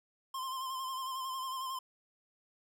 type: tone with vibrato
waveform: square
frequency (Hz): 1048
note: C6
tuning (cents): +2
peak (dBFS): -37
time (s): 0.34-1.79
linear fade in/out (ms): 5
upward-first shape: sine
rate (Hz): 11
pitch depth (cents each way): 42
effects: none